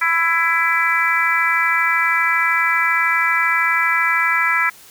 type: harmonic tone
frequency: 332.7 Hz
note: E4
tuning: 16 cents sharp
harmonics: 3 / 4 / 5 / 6 / 7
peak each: -24 / -20 / -21 / -19 / -21 dBFS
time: 0.01-4.7 s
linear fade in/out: 10 ms
effects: white hiss -44 dBFS RMS until 4.9 s